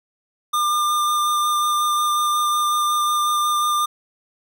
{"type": "tone with vibrato", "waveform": "square", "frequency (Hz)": 1201, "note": "D6", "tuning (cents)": 38, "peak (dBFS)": -18, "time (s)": [0.53, 3.86], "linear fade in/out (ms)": 10, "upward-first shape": "sine", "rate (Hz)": 5.5, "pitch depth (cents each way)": 10, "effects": []}